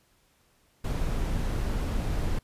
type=noise; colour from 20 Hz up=brown; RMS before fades=-28 dBFS; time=0.84-2.39 s; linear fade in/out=5 ms; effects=pink hiss -66 dBFS RMS until 2.43 s + resampled to 32000 Hz